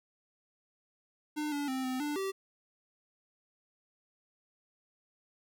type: tone with pitch steps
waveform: square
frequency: 301.1 / 287.9 / 261.5 / 257.2 / 294.8 / 387.1 Hz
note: D4 / D4 / C4 / C4 / D4 / G4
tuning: +43 / -34 / -1 / -30 / +7 / -22 cents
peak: -33 dBFS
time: 1.36-2.32 s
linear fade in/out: 20 ms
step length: 160 ms
effects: none